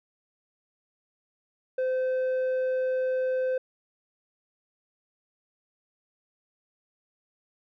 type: tone with low-pass filter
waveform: square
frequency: 515 Hz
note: C5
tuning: 28 cents flat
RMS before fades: -27 dBFS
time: 1.78-3.58 s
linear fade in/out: 5 ms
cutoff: 1000 Hz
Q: 1.1
effects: none